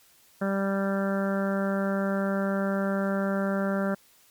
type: harmonic tone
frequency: 196 Hz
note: G3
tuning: in tune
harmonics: 1 / 2 / 3 / 4 / 5 / 6 / 7 / 8 / 9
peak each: -26 / -34 / -30 / -41 / -43 / -42 / -36 / -38 / -44 dBFS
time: 0.41-3.95 s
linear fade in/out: 10 ms
effects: white hiss -59 dBFS RMS until 4.3 s + MP3 96 kbps